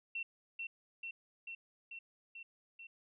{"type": "tone with echo", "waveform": "sine", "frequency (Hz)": 2711, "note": "E7", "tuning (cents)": 48, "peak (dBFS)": -37, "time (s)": [0.15, 0.23], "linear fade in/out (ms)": 5, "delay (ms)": 440, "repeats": 6, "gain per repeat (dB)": -2, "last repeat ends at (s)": 2.87, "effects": []}